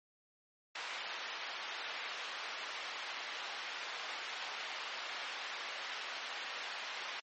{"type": "band-pass noise", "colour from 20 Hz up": "white", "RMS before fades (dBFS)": -43, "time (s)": [0.75, 7.2], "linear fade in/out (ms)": 5, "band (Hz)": [690, 3200], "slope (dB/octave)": 12, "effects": ["low-pass 6000 Hz 12 dB/octave", "MP3 32 kbps"]}